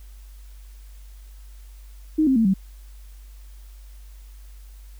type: tone with pitch steps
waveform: sine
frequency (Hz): 311.1 / 264.6 / 225.1 / 191.5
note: D#4 / C4 / A3 / G3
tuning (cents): 0 / +20 / +40 / -40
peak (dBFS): -15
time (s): 2.18-2.54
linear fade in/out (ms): 10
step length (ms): 90
effects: added 49 Hz sine -40 dBFS peak until 4.99 s + white hiss -57 dBFS RMS until 4.99 s